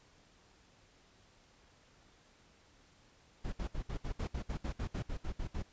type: noise bursts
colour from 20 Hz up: brown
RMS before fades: -37 dBFS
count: 15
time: 3.44-5.626 s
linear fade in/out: 10 ms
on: 86 ms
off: 64 ms
effects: pink hiss -65 dBFS RMS until 5.72 s + resampled to 16000 Hz